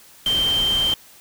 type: tone in noise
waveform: sine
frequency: 3136 Hz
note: G7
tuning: in tune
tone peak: -17 dBFS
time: 0.26-0.94 s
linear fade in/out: 2 ms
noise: pink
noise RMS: -30 dBFS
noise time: 0.26-0.94 s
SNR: +10 dB
effects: white hiss -48 dBFS RMS until 1.2 s